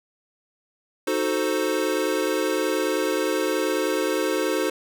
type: chord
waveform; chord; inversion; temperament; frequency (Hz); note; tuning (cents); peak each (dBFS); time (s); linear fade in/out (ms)
square; D# diminished seventh; none; equal; 311.1 / 370 / 440 / 523.3; D#4 / F#4 / A4 / C5; 0 / 0 / 0 / 0; -28; 1.07-4.7; 5
effects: none